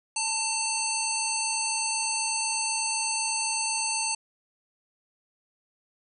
harmonic tone with a mistuned harmonic, 896 Hz, A5, 31 cents sharp, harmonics 1 / 3 / 5 / 7 / 9 / 10, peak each -33 / -33 / -33 / -33 / -33 / -33 dBFS, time 0.16-4.15 s, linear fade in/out 5 ms, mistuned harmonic 1, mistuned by -20 cents, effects none

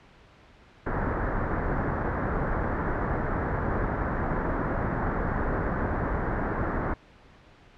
pink low-pass noise, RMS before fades -28 dBFS, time 0.86-6.94 s, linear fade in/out 5 ms, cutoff 1800 Hz, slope 48 dB/octave, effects pink hiss -54 dBFS RMS until 7.77 s + low-pass 3000 Hz 12 dB/octave

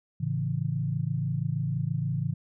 sine chord, A major, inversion none, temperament equal, 110 / 138.59 / 164.81 Hz, A2 / C#3 / E3, 0 / 0 / 0 cents, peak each -32 / -29 / -31 dBFS, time 0.2-2.34 s, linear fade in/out 10 ms, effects none

